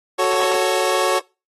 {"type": "chord", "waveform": "25% pulse", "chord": "F# minor", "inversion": "none", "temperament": "equal", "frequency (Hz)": [370, 440, 554.4], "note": ["F#4", "A4", "C#5"], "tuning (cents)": [0, 0, 0], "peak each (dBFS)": [-17, -19, -16], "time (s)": [0.18, 1.2], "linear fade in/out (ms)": 20, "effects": ["noise-tail reverb RT60 0.3 s tail -25 dB re dry", "AAC 32 kbps"]}